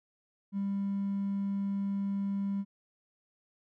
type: tone with hard clipping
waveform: triangle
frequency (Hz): 198.2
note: G3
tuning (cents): +19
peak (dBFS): -30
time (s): 0.52-2.65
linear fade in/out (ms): 50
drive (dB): 4
effects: none